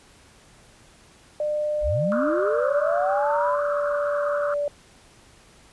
sine tone with pitch glide, 600 to 580.9 Hz, D5 to D5, +37 to -19 cents, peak -22 dBFS, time 1.4-4.68 s, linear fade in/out 2 ms, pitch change -56 cents, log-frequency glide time 2.5-2.7 s
sine linear sweep, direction up, 33.55 to 1048 Hz, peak -23 dBFS, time 1.81-3.59 s, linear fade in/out 50 ms
pink band-pass noise, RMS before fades -31 dBFS, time 2.12-4.54 s, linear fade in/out 0 ms, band 1100 to 1500 Hz, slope 96 dB/octave
effects pink hiss -53 dBFS RMS until 5.72 s + resampled to 24000 Hz

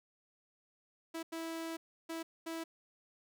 sawtooth tone bursts at uneven times, 327.8 Hz, E4, 10 cents flat, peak -35 dBFS, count 4, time 1.14-1.23 / 1.32-1.77 / 2.09-2.23 / 2.46-2.64 s, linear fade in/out 10 ms, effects none

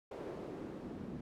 pink noise with band-pass filter sweep, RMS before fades -45 dBFS, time 0.11-1.21 s, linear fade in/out 5 ms, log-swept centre 450 to 210 Hz, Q 1.9, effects none

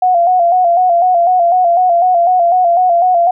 sine tone with vibrato, 710 Hz, F5, 28 cents sharp, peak -7 dBFS, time 0.02-3.31 s, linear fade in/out 5 ms, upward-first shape square, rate 4 Hz, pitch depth 58 cents each way, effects none

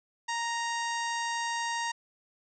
harmonic tone with a mistuned harmonic, 932.3 Hz, A#5, in tune, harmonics 1 / 2 / 3 / 4 / 5 / 6 / 7 / 8 / 9, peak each -32 / -35 / -42 / -43 / -44 / -44 / -44 / -49 / -50 dBFS, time 0.28-1.92 s, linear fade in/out 10 ms, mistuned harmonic 6, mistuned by +18 cents, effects none

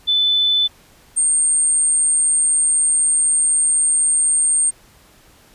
sine tone pair in turn, 3506 / 8628 Hz, A7 / C#9, -7 / -48 cents, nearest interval octave + major third, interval 1559 cents, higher second, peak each -13 dBFS, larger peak neither, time 0.07-0.68 / 1.16-4.71 s, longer second, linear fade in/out 20 ms, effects pink hiss -50 dBFS RMS until 5.54 s + resampled to 32000 Hz

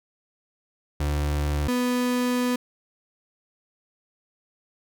35% pulse tone pair in turn, 73.42 / 247.6 Hz, D2 / B3, 0 / +5 cents, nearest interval octave + major sixth, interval 2105 cents, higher second, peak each -21 / -20 dBFS, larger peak second, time 1-1.68 / 1.68-2.56 s, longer second, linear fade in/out 5 ms, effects none

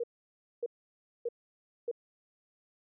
sine tone bursts, 473.2 Hz, A#4, 26 cents sharp, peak -30 dBFS, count 4, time 0-1.914 s, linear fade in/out 5 ms, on 36 ms, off 590 ms, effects none

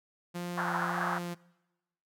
sawtooth tone with vibrato, 174.61 Hz, F3, in tune, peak -31 dBFS, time 0.34-1.35 s, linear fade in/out 20 ms, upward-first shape sine, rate 1.7 Hz, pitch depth 11 cents each way
white band-pass noise, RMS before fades -33 dBFS, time 0.57-1.19 s, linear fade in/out 10 ms, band 700 to 1600 Hz, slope 48 dB/octave
effects noise-tail reverb RT60 1.0 s tail -23 dB re dry

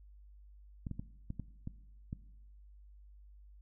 clicks, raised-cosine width 5 ms, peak -27 dBFS, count 7, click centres 0.868 / 0.913 / 0.995 / 1.304 / 1.397 / 1.674 / 2.129 s, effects noise-tail reverb RT60 1.0 s tail -18 dB re dry + added 50 Hz sine -54 dBFS peak until 3.61 s

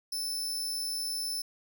sawtooth tone with amplitude modulation, 5274 Hz, E8, in tune, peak -27 dBFS, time 0.12-1.42 s, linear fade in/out 5 ms, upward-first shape sine, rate 216 Hz, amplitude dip 45%, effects none

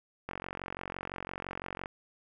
click train, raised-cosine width 0.5 ms, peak -22 dBFS, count 73, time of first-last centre 0.29-1.859 s, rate 45.9 Hz, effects none

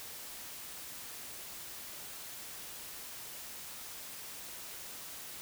silence, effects white hiss -46 dBFS RMS until 5.41 s

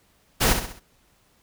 pink noise with echo, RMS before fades -19 dBFS, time 0.4-0.54 s, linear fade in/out 20 ms, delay 65 ms, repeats 4, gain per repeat -7 dB, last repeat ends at 0.8 s, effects pink hiss -62 dBFS RMS until 1.42 s

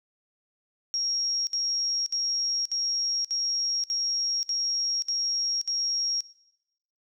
sine tone bursts, 5590 Hz, F8, 1 cent sharp, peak -25 dBFS, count 9, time 0.94-6.206 s, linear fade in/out 0 ms, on 530 ms, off 62 ms, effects noise-tail reverb RT60 0.9 s tail -18 dB re dry

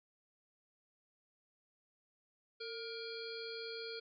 harmonic tone with a mistuned harmonic, 472.4 Hz, A#4, 23 cents sharp, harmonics 1 / 3 / 5 / 7 / 9 / 10, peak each -45 / -51 / -53 / -53 / -49 / -52 dBFS, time 2.6-4 s, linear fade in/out 10 ms, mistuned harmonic 1, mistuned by -70 cents, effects none

